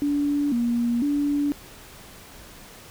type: tone with vibrato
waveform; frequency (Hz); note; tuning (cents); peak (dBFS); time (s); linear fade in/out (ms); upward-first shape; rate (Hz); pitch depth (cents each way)
sine; 261.6; C4; 0; -20; 0.02-1.52; 0; square; 1; 170
effects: pink hiss -45 dBFS RMS until 2.9 s